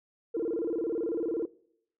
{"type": "tone with vibrato", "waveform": "sine", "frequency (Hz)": 392, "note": "G4", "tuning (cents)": 0, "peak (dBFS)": -27, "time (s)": [0.34, 1.46], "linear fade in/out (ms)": 10, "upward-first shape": "square", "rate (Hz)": 18, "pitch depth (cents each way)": 280, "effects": ["noise-tail reverb RT60 0.7 s tail -21 dB re dry", "tanh soft clip ceiling -23 dBFS"]}